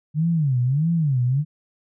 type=tone with vibrato; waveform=sine; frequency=144.2 Hz; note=D3; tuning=31 cents flat; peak=-17 dBFS; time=0.14-1.45 s; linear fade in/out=50 ms; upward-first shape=sine; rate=1.6 Hz; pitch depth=280 cents each way; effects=none